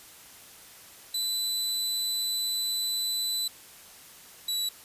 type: tone pair in turn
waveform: sawtooth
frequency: 3996 / 3932 Hz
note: B7 / B7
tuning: +20 / -8 cents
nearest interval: unison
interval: 28 cents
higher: first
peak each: -24 dBFS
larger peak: neither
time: 1.14-3.48 / 4.48-4.69 s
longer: first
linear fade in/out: 5 ms
effects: white hiss -50 dBFS RMS until 4.84 s + resampled to 32000 Hz